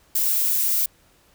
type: noise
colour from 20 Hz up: violet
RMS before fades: -21 dBFS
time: 0.15-0.86 s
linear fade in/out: 5 ms
effects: pink hiss -58 dBFS RMS until 1.34 s